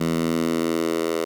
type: tone with high-pass filter sweep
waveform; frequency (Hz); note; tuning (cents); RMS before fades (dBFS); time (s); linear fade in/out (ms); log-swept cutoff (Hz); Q
10% pulse; 82.41; E2; 0; -23; 0-1.25; 10; 180 to 440; 2.1
effects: none